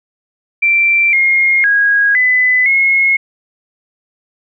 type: tone with pitch steps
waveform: sine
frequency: 2350 / 2139 / 1645 / 2006 / 2167 Hz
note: D7 / C7 / G#6 / B6 / C#7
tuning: +1 / +38 / -17 / +26 / -40 cents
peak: -8 dBFS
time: 0.62-3.17 s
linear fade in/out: 10 ms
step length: 510 ms
effects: none